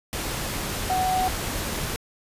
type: tone in noise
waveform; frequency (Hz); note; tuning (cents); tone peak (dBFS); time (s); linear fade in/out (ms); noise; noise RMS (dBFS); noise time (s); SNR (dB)
sine; 745; F#5; +12; -21; 0.9-1.28; 0; pink; -29; 0.13-1.96; +5
effects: resampled to 32000 Hz